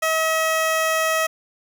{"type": "tone", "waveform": "15% pulse", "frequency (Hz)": 640, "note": "D#5", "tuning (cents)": 49, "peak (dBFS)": -12, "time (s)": [0.02, 1.27], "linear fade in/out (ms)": 10, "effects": []}